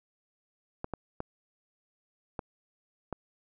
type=clicks; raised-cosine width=1 ms; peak=-20 dBFS; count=5; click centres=0.844 / 0.937 / 1.204 / 2.392 / 3.127 s; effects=none